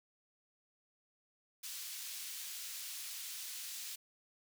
pink high-pass noise, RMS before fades -45 dBFS, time 1.63-3.96 s, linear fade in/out 10 ms, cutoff 3600 Hz, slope 12 dB/octave, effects none

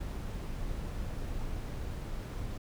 brown noise, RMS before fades -37 dBFS, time 0-2.58 s, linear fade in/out 10 ms, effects none

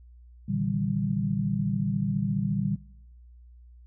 sine chord, E half-diminished seventh, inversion second, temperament equal with one note detuned, 116.54 / 146.83 / 161.05 / 196 Hz, Bb2 / D3 / E3 / G3, 0 / 0 / -40 / 0 cents, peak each -32 / -30 / -33 / -28 dBFS, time 0.48-2.76 s, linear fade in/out 10 ms, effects noise-tail reverb RT60 0.9 s tail -22 dB re dry + added 60 Hz sine -48 dBFS peak until 3.86 s

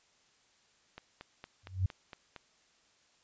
click train, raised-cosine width 0.3 ms, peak -29 dBFS, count 7, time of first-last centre 0.98-2.362 s, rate 4.34 Hz
sine tone with exponential growth, 93.5 Hz, F#2, 19 cents sharp, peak -23 dBFS, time 1.63-1.86 s, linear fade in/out 5 ms, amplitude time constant 50 ms
effects white hiss -68 dBFS RMS until 3.23 s + resampled to 16000 Hz

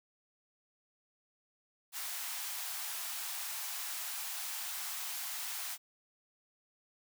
white high-pass noise, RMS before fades -40 dBFS, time 1.92-5.78 s, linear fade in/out 50 ms, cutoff 690 Hz, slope 48 dB/octave, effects none

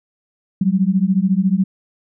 sine beating tone pair, 183.2 / 197.2 Hz, F#3 / G3, -17 / +11 cents, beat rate 14 Hz, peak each -16 dBFS, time 0.61-1.64 s, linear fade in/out 5 ms, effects none

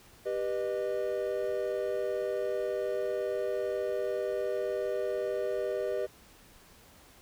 triangle chord, G augmented, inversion none, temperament just, 392 / 490 / 612.5 Hz, G4 / B4 / D#5, 0 / -14 / -27 cents, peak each -32 dBFS, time 0.25-6.07 s, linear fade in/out 20 ms, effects pink hiss -57 dBFS RMS until 7.21 s

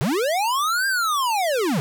square linear two-way sweep, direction up then down, 112.2 to 1615 to 126.8 Hz, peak -20 dBFS, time 0.01-1.8 s, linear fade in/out 0 ms, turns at 0.87 s, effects none

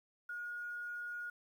sine tone with quantisation, 1438 Hz, F#6, 50 cents flat, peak -40 dBFS, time 0.29-1.3 s, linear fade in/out 5 ms, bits 11, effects none

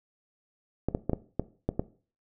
clicks, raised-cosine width 2 ms, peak -13 dBFS, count 7, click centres 0.886 / 0.949 / 1.096 / 1.133 / 1.396 / 1.69 / 1.795 s, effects noise-tail reverb RT60 0.4 s tail -17 dB re dry

